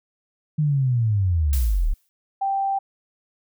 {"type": "linear sweep", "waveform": "sine", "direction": "down", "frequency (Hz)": [155.56, 31.14], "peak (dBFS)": -17, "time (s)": [0.58, 1.94], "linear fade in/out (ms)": 10}
{"type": "noise with exponential decay", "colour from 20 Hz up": "blue", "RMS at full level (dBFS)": -30, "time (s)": [1.53, 2.09], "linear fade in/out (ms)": 0, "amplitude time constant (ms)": 120}
{"type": "tone", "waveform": "sine", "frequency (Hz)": 784, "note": "G5", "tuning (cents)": 0, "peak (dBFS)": -20, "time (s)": [2.41, 2.79], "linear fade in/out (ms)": 10}
{"effects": []}